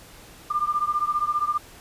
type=beating tone pair; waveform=sine; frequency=1192 / 1207 Hz; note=D6 / D6; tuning=+25 / +47 cents; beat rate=15 Hz; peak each=-24 / -25 dBFS; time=0.5-1.58 s; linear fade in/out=10 ms; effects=pink hiss -47 dBFS RMS until 1.8 s + resampled to 32000 Hz